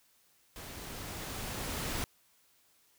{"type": "noise with level ramp", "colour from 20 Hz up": "pink", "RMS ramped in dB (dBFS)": [-46, -35], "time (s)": [0.56, 2.04], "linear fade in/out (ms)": 0, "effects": ["white hiss -68 dBFS RMS until 2.98 s"]}